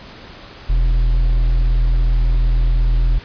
sine tone with hard clipping, 41.34 Hz, E1, 6 cents sharp, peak -13 dBFS, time 0.69-3.19 s, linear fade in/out 10 ms, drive 5 dB, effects pink hiss -38 dBFS RMS until 3.24 s + resampled to 11025 Hz

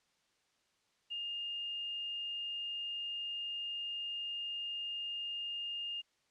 sine tone with quantisation, 2824 Hz, F7, 19 cents sharp, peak -37 dBFS, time 1.1-6.02 s, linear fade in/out 20 ms, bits 11, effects white hiss -75 dBFS RMS until 6.3 s + low-pass 6000 Hz 12 dB/octave

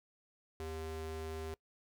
square ring-modulated tone, 159.4 Hz, D#3, 42 cents sharp, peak -38 dBFS, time 0.6-1.54 s, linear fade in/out 0 ms, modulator 238 Hz, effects noise-tail reverb RT60 0.1 s tail -23 dB re dry

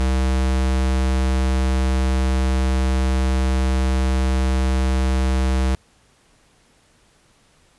square tone, 65 Hz, C2, 11 cents flat, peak -17 dBFS, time 0-5.75 s, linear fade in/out 0 ms, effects pink hiss -57 dBFS RMS until 7.78 s + resampled to 24000 Hz

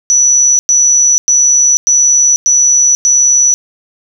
sine tone bursts, 5920 Hz, F#8, in tune, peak -5 dBFS, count 6, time 0.1-3.54 s, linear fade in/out 0 ms, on 490 ms, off 100 ms, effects 7-bit

